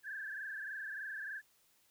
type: tone with frequency modulation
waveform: sine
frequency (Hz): 1650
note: G#6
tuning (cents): -12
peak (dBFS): -40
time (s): 0.03-1.42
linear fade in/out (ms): 50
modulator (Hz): 23.3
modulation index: 4.1
effects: white hiss -71 dBFS RMS until 1.9 s